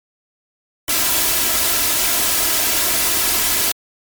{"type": "noise with comb filter", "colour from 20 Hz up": "white", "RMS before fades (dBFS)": -17, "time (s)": [0.88, 3.72], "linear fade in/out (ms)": 5, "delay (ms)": 3, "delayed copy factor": 0.5, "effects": ["MP3 96 kbps"]}